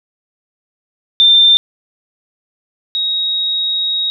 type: tone pair in turn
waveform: sine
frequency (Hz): 3585 / 3783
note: A7 / A#7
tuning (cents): +32 / +25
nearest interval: minor second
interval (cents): 93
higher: second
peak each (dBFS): -5 / -14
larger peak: first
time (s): 1.2-1.57 / 2.95-4.1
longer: second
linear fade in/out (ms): 0
effects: none